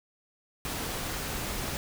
pink noise, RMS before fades -34 dBFS, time 0.65-1.77 s, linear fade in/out 0 ms, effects none

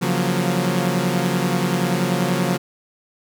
sawtooth chord, Gb major seventh, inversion second, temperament equal with one note detuned, 138.59 / 174.61 / 185 / 233.8 Hz, Db3 / F3 / Gb3 / Bb3, 0 / 0 / 0 / +5 cents, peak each -21 / -18 / -19 / -23 dBFS, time 0.01-2.58 s, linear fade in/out 20 ms, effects none

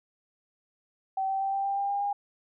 sine tone with pitch steps, 769 / 774.8 / 780.6 / 786.5 / 792.4 / 798.4 / 804.4 / 810.5 Hz, G5 / G5 / G5 / G5 / G5 / G5 / G5 / G#5, -33 / -20 / -8 / +6 / +18 / +32 / +44 / -42 cents, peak -26 dBFS, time 1.17-2.13 s, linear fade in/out 5 ms, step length 120 ms, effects none

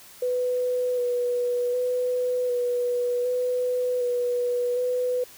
sine tone with vibrato, 493.4 Hz, B4, 2 cents flat, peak -22 dBFS, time 0.22-5.24 s, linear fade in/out 5 ms, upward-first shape square, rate 0.66 Hz, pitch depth 16 cents each way, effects white hiss -48 dBFS RMS until 5.37 s

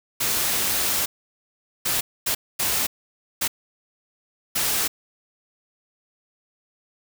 white noise bursts at uneven times, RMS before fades -23 dBFS, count 6, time 0.2-1.06 / 1.85-2.01 / 2.26-2.35 / 2.59-2.87 / 3.41-3.48 / 4.55-4.88 s, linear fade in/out 10 ms, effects none

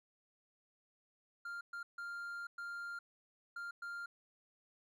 triangle tone bursts at uneven times, 1396.9 Hz, F6, in tune, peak -40 dBFS, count 6, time 1.45-1.61 / 1.73-1.83 / 1.98-2.47 / 2.58-2.99 / 3.56-3.71 / 3.82-4.06 s, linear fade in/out 5 ms, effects none

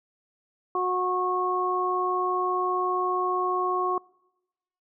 harmonic tone, 365.1 Hz, F#4, 23 cents flat, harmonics 1 / 2 / 3, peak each -28 / -31 / -26 dBFS, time 0.75-3.98 s, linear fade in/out 2 ms, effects noise-tail reverb RT60 1.0 s tail -25 dB re dry

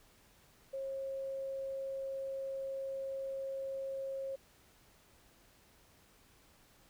sine tone, 540 Hz, C#5, 45 cents flat, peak -37 dBFS, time 0.73-4.36 s, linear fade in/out 10 ms, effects pink hiss -65 dBFS RMS until 6.89 s

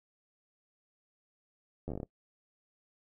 slowing click train, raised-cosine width 2 ms, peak -25 dBFS, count 9, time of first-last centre 1.88-2.031 s, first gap 11 ms, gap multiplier 1.15, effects noise-tail reverb RT60 0.1 s tail -21 dB re dry

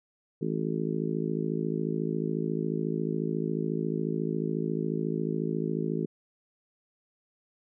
harmonic tone, 54.1 Hz, A1, 29 cents flat, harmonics 3 / 4 / 5 / 6 / 7 / 8, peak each -32 / -34 / -35 / -37 / -34 / -37 dBFS, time 0.41-6.06 s, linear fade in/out 10 ms, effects none

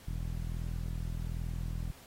sawtooth tone with low-pass filter, 41.27 Hz, E1, 3 cents sharp, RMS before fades -36 dBFS, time 0.07-1.92 s, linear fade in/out 10 ms, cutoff 150 Hz, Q 1.9, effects pink hiss -56 dBFS RMS until 2.06 s + AAC 48 kbps

